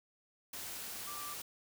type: tone in noise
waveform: sine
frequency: 1175 Hz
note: D6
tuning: 1 cent sharp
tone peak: -45 dBFS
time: 1.07-1.34 s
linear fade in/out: 5 ms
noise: white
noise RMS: -44 dBFS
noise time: 0.53-1.42 s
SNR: -4 dB
effects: none